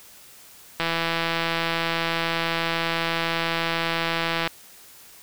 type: click train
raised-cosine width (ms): 0.3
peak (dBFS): -8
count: 611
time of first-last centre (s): 0.8-4.475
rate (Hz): 166
effects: white hiss -48 dBFS RMS until 5.22 s